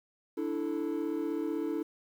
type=chord; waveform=triangle; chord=D suspended second; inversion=none; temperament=equal; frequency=293.7 / 329.6 / 440 Hz; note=D4 / E4 / A4; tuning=0 / 0 / 0 cents; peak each=-32 / -31 / -34 dBFS; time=0.37-1.83 s; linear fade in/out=10 ms; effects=tanh soft clip ceiling -23 dBFS + 10-bit